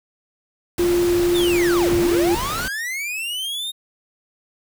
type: noise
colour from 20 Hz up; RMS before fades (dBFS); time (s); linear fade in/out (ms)
pink; -28; 0.78-2.68; 2
type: tone with pitch glide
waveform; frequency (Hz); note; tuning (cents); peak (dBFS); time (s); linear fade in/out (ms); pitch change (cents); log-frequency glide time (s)
sine; 349.2 to 344.8; F4 to F4; 0 to -22; -15; 0.79-2.35; 5; -22; 1.34-2.2
type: linear two-way sweep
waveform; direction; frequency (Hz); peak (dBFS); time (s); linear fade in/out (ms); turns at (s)
45% pulse; down then up; 3729 to 49.45 to 3729; -24; 1.34-3.72; 20; 1.95
effects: none